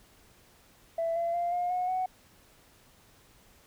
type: tone with pitch steps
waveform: sine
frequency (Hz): 664 / 679.1 / 694.6 / 710.4 / 726.6 / 743.2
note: E5 / F5 / F5 / F5 / F#5 / F#5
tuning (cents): +12 / -49 / -10 / +29 / -32 / +7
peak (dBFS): -26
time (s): 0.98-2.06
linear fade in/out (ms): 5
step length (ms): 180
effects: tanh soft clip ceiling -23 dBFS + pink hiss -60 dBFS RMS until 3.66 s